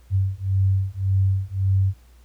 sine beating tone pair, 95.4 / 97.2 Hz, G2 / G2, -47 / -14 cents, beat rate 1.8 Hz, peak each -21 / -21 dBFS, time 0.1-1.94 s, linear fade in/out 50 ms, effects added 60 Hz sine -48 dBFS peak until 2.24 s + pink hiss -60 dBFS RMS until 2.24 s

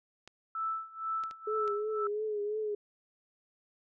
clicks, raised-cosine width 0.2 ms, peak -31 dBFS, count 4, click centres 0.276 / 1.237 / 1.311 / 1.678 s
sine tone with tremolo, 1318.5 Hz, E6, in tune, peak -30 dBFS, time 0.55-2.07 s, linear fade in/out 2 ms, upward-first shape sine, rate 2.1 Hz, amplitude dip 90%
sine tone with vibrato, 421.7 Hz, G#4, 26 cents sharp, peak -31 dBFS, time 1.47-2.75 s, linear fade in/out 5 ms, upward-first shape triangle, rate 2.9 Hz, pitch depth 61 cents each way
effects none

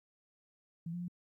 sine tone with pitch steps, 166.9 / 175.2 / 176.2 Hz, E3 / F3 / F3, +22 / +6 / +16 cents, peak -37 dBFS, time 0.86-1.082 s, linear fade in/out 5 ms, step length 74 ms, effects 13-bit

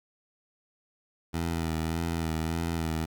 15% pulse tone with vibrato, 81.9 Hz, E2, 11 cents flat, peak -22 dBFS, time 1.33-3.06 s, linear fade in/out 20 ms, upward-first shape sine, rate 1.7 Hz, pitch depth 44 cents each way, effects 10-bit

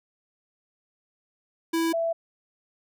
square / sine tone pair in turn, 329.6 / 664.4 Hz, E4 / E5, 0 / +13 cents, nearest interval octave, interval 1213 cents, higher second, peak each -23 dBFS, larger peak neither, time 1.73-1.93 / 1.93-2.13 s, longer neither, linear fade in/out 10 ms, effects none

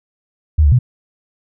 sine tone with pitch steps, 76.7 / 72 / 123.8 Hz, D#2 / D2 / B2, -24 / -34 / +5 cents, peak -7 dBFS, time 0.58-0.79 s, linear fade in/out 10 ms, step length 70 ms, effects none

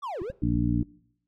triangle linear two-way sweep, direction down then up, 1199 to 322.6 to 579 Hz, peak -29 dBFS, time 0.02-0.32 s, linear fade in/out 20 ms, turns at 0.21 s
clicks, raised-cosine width 5 ms, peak -27 dBFS, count 3, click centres 0.218 / 0.301 / 0.561 s
harmonic tone, 58.8 Hz, A#1, 16 cents sharp, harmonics 1 / 2 / 3 / 4 / 5, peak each -30 / -28 / -30 / -29 / -27 dBFS, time 0.42-0.83 s, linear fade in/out 5 ms
effects noise-tail reverb RT60 0.7 s tail -22 dB re dry

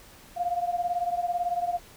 sine beating tone pair, 698.5 / 716.5 Hz, F5 / F5, 0 / +44 cents, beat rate 18 Hz, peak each -27 / -30 dBFS, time 0.36-1.79 s, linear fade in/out 20 ms, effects pink hiss -51 dBFS RMS until 1.96 s

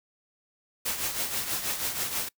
white noise with tremolo, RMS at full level -28 dBFS, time 0.85-2.29 s, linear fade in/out 10 ms, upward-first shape triangle, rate 6.2 Hz, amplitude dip 65%, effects noise-tail reverb RT60 0.1 s tail -23 dB re dry

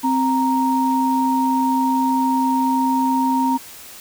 sine tone pair together, 261.6 / 932.2 Hz, C4 / A#5, 0 / 0 cents, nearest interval octave + minor seventh, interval 2200 cents, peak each -18 dBFS, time 0.03-3.58 s, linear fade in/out 20 ms, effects white hiss -39 dBFS RMS until 4 s

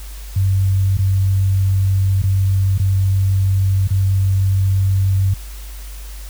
sine tone with dropouts, 96.3 Hz, G2, 30 cents flat, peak -12 dBFS, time 0.36-5.34 s, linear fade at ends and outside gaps 5 ms, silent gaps 0.971-0.988 / 2.22-2.237 / 2.778-2.797 / 3.875-3.906 s, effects added 50 Hz sine -29 dBFS peak until 6.29 s + white hiss -40 dBFS RMS until 6.29 s

